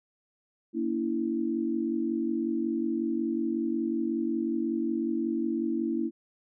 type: chord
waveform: sine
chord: A# diminished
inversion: none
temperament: equal with one note detuned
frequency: 233.1 / 284.2 / 329.6 Hz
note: A#3 / C#4 / E4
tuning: 0 / +43 / 0 cents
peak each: -31 / -33 / -29 dBFS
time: 0.73-6.11 s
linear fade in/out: 50 ms
effects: none